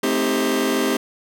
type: chord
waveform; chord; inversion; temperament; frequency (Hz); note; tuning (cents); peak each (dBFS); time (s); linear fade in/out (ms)
sawtooth; A half-diminished seventh; none; just; 220 / 264 / 316.8 / 396; A3 / C4 / Eb4 / G4; 0 / +16 / +31 / +18; -22 / -18 / -22 / -18; 0.03-0.97; 5
effects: none